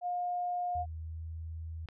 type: tone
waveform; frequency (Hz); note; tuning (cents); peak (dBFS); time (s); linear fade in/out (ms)
sine; 712; F5; +33; -31; 0.01-0.86; 50
type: tone with pitch glide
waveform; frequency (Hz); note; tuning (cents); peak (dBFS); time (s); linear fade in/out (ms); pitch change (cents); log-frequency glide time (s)
sine; 80 to 81.02; D#2 to E2; +49 to -29; -38; 0.75-1.86; 5; +22; 1-1.24
type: click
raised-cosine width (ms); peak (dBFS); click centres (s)
0.3; -32; 1.887
effects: none